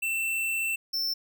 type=tone pair in turn; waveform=square; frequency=2681 / 5362 Hz; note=E7 / E8; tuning=+29 / +29 cents; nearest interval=octave; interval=1200 cents; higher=second; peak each=-27 dBFS; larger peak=neither; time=0.02-0.76 / 0.93-1.14 s; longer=first; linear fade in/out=10 ms; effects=none